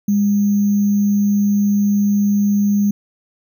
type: tone with sample-and-hold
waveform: sine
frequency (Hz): 203.5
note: G#3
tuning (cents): -35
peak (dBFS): -12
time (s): 0.08-2.91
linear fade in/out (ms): 5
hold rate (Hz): 6300
effects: none